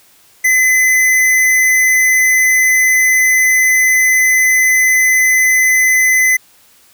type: tone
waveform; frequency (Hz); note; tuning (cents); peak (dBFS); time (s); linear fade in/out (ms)
square; 2027; B6; +45; -9; 0.44-6.37; 10
effects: white hiss -48 dBFS RMS until 6.93 s